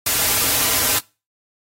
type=noise with comb filter; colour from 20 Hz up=white; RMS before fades=-18 dBFS; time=0.06-0.99 s; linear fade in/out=5 ms; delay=5.5 ms; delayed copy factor=-0.6; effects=noise-tail reverb RT60 0.3 s tail -23 dB re dry + AAC 48 kbps